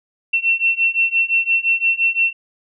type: beating tone pair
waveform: sine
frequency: 2703 / 2708.8 Hz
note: E7 / E7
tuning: +43 / +46 cents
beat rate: 5.8 Hz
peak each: -18 / -17 dBFS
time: 0.33-2.33 s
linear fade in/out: 10 ms
effects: none